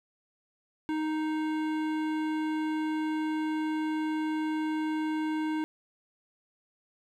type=tone with hard clipping; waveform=sine; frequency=311.1 Hz; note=D#4; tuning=in tune; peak=-30 dBFS; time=0.89-5.64 s; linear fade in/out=0 ms; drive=15 dB; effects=none